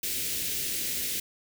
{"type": "band-stop noise", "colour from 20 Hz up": "white", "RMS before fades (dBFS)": -31, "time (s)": [0.03, 1.2], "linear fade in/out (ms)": 5, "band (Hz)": [470, 2000], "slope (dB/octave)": 24, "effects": []}